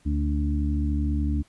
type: harmonic tone with a mistuned harmonic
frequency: 73.7 Hz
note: D2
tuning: 7 cents sharp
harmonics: 1 / 2 / 3 / 4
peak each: -23 / -35 / -31 / -30 dBFS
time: 0.05-1.43 s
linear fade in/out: 20 ms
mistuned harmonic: 4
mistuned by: -20 cents
effects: pink hiss -61 dBFS RMS until 1.48 s + resampled to 24000 Hz